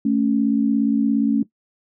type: tone pair together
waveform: sine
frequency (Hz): 220 / 277.2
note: A3 / C#4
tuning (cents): 0 / 0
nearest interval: major third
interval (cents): 400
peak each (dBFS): -18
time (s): 0.05-1.43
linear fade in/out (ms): 5
effects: noise-tail reverb RT60 0.1 s tail -17 dB re dry